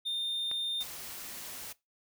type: tone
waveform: triangle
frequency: 3628 Hz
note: A#7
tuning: 48 cents flat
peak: -29 dBFS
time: 0.05-0.84 s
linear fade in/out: 20 ms
type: click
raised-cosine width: 0.3 ms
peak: -26 dBFS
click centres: 0.514 s
type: noise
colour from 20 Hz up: white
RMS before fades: -43 dBFS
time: 0.8-1.73 s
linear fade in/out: 10 ms
effects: noise-tail reverb RT60 0.2 s tail -20 dB re dry